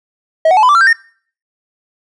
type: tone with pitch steps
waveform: triangle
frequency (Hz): 640 / 743.7 / 864.2 / 1004.3 / 1167 / 1356.1 / 1575.9 / 1831.2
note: D#5 / F#5 / A5 / B5 / D6 / E6 / G6 / A#6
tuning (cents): +49 / +9 / -31 / +29 / -11 / +49 / +9 / -31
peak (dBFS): -4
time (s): 0.45-0.93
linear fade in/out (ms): 5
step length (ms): 60
effects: noise-tail reverb RT60 0.5 s tail -23 dB re dry + resampled to 22050 Hz